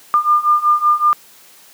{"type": "beating tone pair", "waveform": "sine", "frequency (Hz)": [1200, 1205.3], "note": ["D6", "D6"], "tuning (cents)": [37, 45], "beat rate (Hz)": 5.3, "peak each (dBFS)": [-15, -13], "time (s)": [0.14, 1.13], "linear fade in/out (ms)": 0, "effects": ["white hiss -45 dBFS RMS until 1.73 s", "high-pass 150 Hz 12 dB/octave"]}